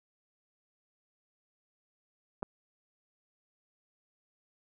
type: clicks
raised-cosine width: 1 ms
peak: -29 / -20 dBFS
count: 2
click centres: 2.424 / 2.429 s
effects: none